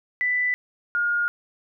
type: tone pair in turn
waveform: sine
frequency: 1987 / 1423.8 Hz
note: B6 / F6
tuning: +10 / +33 cents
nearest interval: tritone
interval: 577 cents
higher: first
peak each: -20 dBFS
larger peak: neither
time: 0.21-0.54 / 0.95-1.28 s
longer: neither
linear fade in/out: 0 ms
effects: none